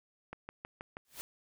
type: click train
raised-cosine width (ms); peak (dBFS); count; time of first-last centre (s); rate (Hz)
0.5; -27; 5; 0.33-0.969; 6.26
type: noise with exponential growth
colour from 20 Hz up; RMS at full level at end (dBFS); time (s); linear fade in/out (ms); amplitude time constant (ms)
white; -40; 1.05-1.21; 0; 33
effects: none